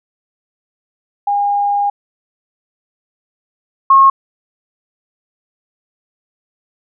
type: tone pair in turn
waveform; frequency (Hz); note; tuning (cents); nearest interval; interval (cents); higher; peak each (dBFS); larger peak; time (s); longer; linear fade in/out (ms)
sine; 812 / 1083.9; G#5 / C#6; -39 / -39; perfect fourth; 500; second; -12 / -4; second; 1.27-1.9 / 3.9-4.1; first; 5
effects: none